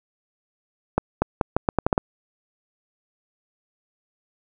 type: accelerating click train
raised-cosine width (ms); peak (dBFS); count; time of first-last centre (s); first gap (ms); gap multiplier
1; -4; 9; 0.98-1.979; 240; 0.8
effects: none